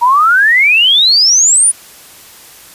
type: exponential sweep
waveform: sine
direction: up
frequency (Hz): 930 to 9956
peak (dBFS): -5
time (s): 0.01-1.72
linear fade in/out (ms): 20
effects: white hiss -37 dBFS RMS until 2.74 s + resampled to 32000 Hz